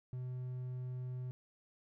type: tone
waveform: triangle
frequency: 126.4 Hz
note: B2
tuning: 41 cents sharp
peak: -37 dBFS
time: 0.13-1.31 s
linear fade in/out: 0 ms
effects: none